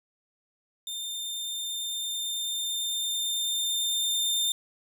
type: tone with level ramp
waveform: sawtooth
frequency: 3609 Hz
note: A7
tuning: 43 cents sharp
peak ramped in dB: -30 to -21 dBFS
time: 0.87-4.52 s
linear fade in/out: 2 ms
effects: none